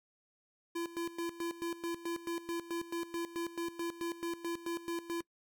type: tone with tremolo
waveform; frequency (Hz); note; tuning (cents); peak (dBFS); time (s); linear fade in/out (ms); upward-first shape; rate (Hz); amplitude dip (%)
square; 338.7; E4; +47; -35; 0.75-5.22; 10; square; 4.6; 80
effects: noise-tail reverb RT60 0.1 s tail -24 dB re dry